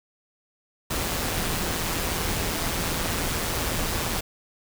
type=noise with amplitude modulation; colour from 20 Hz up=pink; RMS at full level=-25 dBFS; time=0.9-4.21 s; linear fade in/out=10 ms; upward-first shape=sine; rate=165 Hz; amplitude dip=45%; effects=none